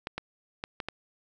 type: clicks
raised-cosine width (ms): 0.3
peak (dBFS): -17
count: 5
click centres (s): 0.071 / 0.18 / 0.639 / 0.802 / 0.886
effects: none